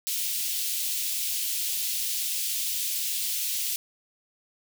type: high-pass noise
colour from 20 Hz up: white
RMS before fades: -29 dBFS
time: 0.07-3.76 s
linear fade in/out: 0 ms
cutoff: 2700 Hz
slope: 24 dB/octave
effects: none